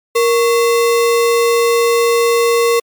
sine tone with sample-and-hold, 467.9 Hz, A#4, 6 cents sharp, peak -9 dBFS, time 0.15-2.8 s, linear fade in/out 10 ms, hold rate 1575 Hz, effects MP3 96 kbps

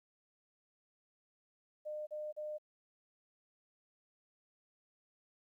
sine tone bursts, 606 Hz, D#5, 46 cents flat, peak -39 dBFS, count 3, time 1.85-2.584 s, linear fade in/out 20 ms, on 220 ms, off 37 ms, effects 13-bit

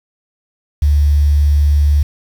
sine tone with quantisation, 73 Hz, D2, 10 cents flat, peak -8 dBFS, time 0.82-2.03 s, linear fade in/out 5 ms, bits 6, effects none

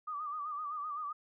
sine tone with vibrato, 1197 Hz, D6, 33 cents sharp, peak -36 dBFS, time 0.07-1.13 s, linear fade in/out 10 ms, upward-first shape sine, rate 7.8 Hz, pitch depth 80 cents each way, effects none

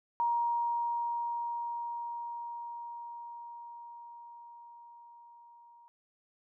sine tone with level ramp, 943 Hz, A#5, 20 cents sharp, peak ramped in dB -26 to -55 dBFS, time 0.2-5.88 s, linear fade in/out 0 ms, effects none

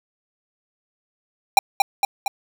square tone with echo, 798 Hz, G5, 31 cents sharp, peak -8 dBFS, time 1.57-1.59 s, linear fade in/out 2 ms, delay 230 ms, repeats 3, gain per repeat -4 dB, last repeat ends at 2.28 s, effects none

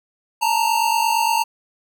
square tone pair together, 880 / 928.7 Hz, A5 / A#5, 0 / -7 cents, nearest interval minor second, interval 93 cents, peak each -21 / -19 dBFS, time 0.41-1.44 s, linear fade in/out 20 ms, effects none

